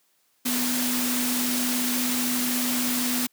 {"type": "tone in noise", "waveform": "sine", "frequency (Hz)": 247.3, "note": "B3", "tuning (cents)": 3, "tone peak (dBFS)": -26, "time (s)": [0.45, 3.27], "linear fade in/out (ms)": 10, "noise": "white", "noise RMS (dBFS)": -27, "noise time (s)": [0.45, 3.27], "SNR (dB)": -2, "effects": ["white hiss -67 dBFS RMS until 3.32 s", "high-pass 150 Hz 12 dB/octave"]}